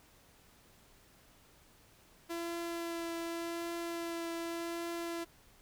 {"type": "tone with vibrato", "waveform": "sawtooth", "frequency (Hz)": 337.2, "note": "E4", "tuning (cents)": 39, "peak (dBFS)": -33, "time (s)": [2.29, 5.25], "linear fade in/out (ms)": 20, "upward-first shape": "triangle", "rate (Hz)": 0.86, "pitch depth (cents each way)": 14, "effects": ["pink hiss -63 dBFS RMS until 5.61 s"]}